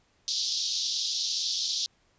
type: band-pass noise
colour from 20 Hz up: white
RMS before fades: -30 dBFS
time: 0.28-1.86 s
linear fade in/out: 0 ms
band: 3500 to 5800 Hz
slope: 48 dB/octave
effects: pink hiss -67 dBFS RMS until 2.18 s + resampled to 16000 Hz